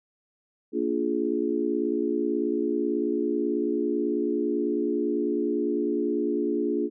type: chord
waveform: sine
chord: Bb dominant seventh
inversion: none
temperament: just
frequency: 233.1 / 291.4 / 349.6 / 419.5 Hz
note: Bb3 / D4 / F4 / Ab4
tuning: 0 / -13 / +2 / +17 cents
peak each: -31 / -28 / -28 / -29 dBFS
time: 0.72-6.9 s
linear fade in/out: 50 ms
effects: none